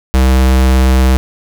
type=tone; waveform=square; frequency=64.9 Hz; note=C2; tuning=13 cents flat; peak=-7 dBFS; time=0.14-1.17 s; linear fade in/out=0 ms; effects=none